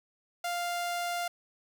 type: tone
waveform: sawtooth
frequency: 698.5 Hz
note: F5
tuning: in tune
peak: -27 dBFS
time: 0.44-1.28 s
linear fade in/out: 5 ms
effects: none